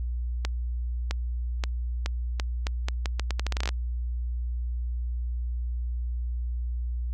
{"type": "accelerating click train", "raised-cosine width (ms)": 0.2, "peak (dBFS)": -12, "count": 19, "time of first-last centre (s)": [0.45, 3.691], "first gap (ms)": 660, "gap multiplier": 0.8, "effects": ["added 60 Hz sine -27 dBFS peak until 7.13 s"]}